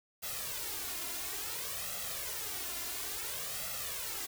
white noise with flanger, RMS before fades -39 dBFS, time 0.22-4.27 s, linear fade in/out 20 ms, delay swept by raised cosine 1.5 to 2.9 ms, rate 0.58 Hz, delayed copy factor +0.75, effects none

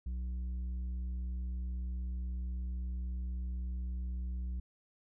sine tone with tanh clipping, 61.7 Hz, B1, 1 cent flat, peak -36 dBFS, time 0.06-4.6 s, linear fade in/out 5 ms, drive 6 dB, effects none

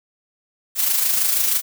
blue noise with amplitude modulation, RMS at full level -17 dBFS, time 0.75-1.62 s, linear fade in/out 50 ms, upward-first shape sine, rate 26.2 Hz, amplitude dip 45%, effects none

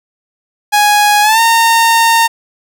sawtooth tone with pitch glide, 830.6 to 916.3 Hz, G#5 to A#5, 0 to -30 cents, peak -3 dBFS, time 0.72-2.28 s, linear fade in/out 20 ms, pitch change +170 cents, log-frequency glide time 1.22-1.4 s, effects none

